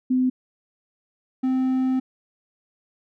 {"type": "tone pair in turn", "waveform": ["sine", "triangle"], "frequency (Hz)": [255.5, 259.5], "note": ["C4", "C4"], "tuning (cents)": [-41, -14], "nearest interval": "unison", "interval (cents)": 27, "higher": "second", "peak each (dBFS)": -17, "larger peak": "neither", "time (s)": [[0.1, 0.3], [1.43, 2]], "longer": "second", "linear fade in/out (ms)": 10, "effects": []}